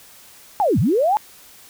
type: linear two-way sweep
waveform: sine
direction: down then up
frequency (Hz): 880 to 87.31 to 880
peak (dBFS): -14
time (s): 0.6-1.17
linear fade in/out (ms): 0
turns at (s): 0.79
effects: white hiss -46 dBFS RMS until 1.69 s